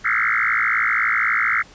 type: tone with frequency modulation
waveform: sine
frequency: 1722 Hz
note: A6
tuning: 38 cents flat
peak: -16 dBFS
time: 0.04-1.63 s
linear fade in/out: 20 ms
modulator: 56.2 Hz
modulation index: 7.8
effects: pink hiss -47 dBFS RMS until 1.74 s + resampled to 16000 Hz